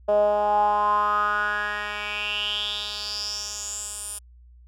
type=tone with band-pass filter sweep; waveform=10% pulse; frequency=207.7 Hz; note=G#3; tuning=in tune; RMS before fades=-25 dBFS; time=0.08-4.19 s; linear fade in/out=10 ms; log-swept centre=580 to 9900 Hz; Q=6.4; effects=added 60 Hz sine -47 dBFS peak until 4.67 s